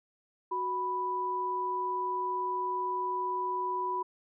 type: tone pair together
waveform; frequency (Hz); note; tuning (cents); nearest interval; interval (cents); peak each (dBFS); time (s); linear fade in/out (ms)
sine; 370 / 987.8; F#4 / B5; 0 / 0; octave + perfect fourth; 1700; -37 / -30; 0.51-4.03; 10
effects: none